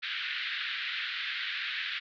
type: band-pass noise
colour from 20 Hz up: pink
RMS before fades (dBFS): -35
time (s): 0.02-2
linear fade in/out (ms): 20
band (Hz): 1500 to 4000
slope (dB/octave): 48
effects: none